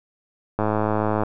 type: click train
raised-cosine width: 1 ms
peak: -8 dBFS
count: 70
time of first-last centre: 0.59-1.235 s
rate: 107 Hz
effects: none